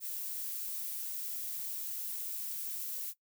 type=noise; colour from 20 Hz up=violet; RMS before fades=-39 dBFS; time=0-3.14 s; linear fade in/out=50 ms; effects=noise-tail reverb RT60 0.1 s tail -18 dB re dry